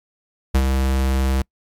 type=tone with ADSR envelope; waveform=square; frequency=66.2 Hz; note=C2; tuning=21 cents sharp; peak=-12 dBFS; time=0.54-1.42 s; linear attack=12 ms; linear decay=60 ms; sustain=-5 dB; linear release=5 ms; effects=noise-tail reverb RT60 0.1 s tail -26 dB re dry + MP3 96 kbps